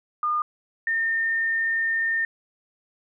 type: tone pair in turn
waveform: sine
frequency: 1215 / 1817.1 Hz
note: D#6 / A#6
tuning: -42 / -45 cents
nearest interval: perfect fifth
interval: 697 cents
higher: second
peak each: -21 dBFS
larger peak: neither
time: 0.23-0.42 / 0.87-2.25 s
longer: second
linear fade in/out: 2 ms
effects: none